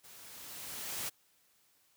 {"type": "noise with level ramp", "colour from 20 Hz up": "white", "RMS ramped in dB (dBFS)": [-55, -37], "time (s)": [0.03, 1.1], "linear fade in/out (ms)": 20, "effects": ["white hiss -70 dBFS RMS until 1.96 s", "high-pass 60 Hz 12 dB/octave"]}